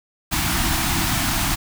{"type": "band-stop noise", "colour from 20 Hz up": "pink", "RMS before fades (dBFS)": -21, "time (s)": [0.31, 1.56], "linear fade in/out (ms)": 20, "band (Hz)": [350, 660], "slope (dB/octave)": 96, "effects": []}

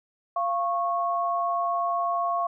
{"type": "tone pair together", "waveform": "sine", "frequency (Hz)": [692.1, 1100], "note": ["F5", "C#6"], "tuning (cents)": [-16, -14], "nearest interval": "minor sixth", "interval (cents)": 802, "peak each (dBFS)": [-26, -26], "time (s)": [0.36, 2.47], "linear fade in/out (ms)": 5, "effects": []}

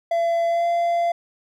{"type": "tone with pitch glide", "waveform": "triangle", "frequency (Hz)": [676, 686.2], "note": ["E5", "F5"], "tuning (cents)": [43, -31], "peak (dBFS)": -16, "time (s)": [0.11, 1.12], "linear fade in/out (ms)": 5, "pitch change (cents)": 26, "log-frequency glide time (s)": [0.47, 0.66], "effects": []}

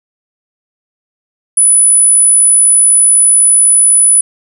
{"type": "tone", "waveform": "sine", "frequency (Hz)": 9956, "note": "D#9", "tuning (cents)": 0, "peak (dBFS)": -4, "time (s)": [1.57, 4.21], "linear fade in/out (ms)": 5, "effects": []}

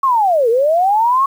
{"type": "linear two-way sweep", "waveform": "sine", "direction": "down then up", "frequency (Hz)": [1116, 441, 1116], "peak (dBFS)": -10, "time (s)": [0.03, 1.26], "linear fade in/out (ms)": 5, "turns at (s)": 0.49, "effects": ["7-bit"]}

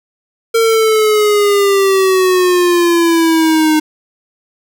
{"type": "exponential sweep", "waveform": "square", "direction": "down", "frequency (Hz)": [458, 307.2], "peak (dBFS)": -9, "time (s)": [0.54, 3.8], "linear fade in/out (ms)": 10, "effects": []}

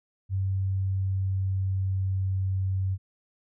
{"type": "tone with pitch glide", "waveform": "sine", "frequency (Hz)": [96, 95.12], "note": ["G2", "F#2"], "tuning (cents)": [-36, 48], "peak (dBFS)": -24, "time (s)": [0.29, 2.98], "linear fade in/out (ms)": 50, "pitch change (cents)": -16, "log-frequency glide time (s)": [0.4, 2.56], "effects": []}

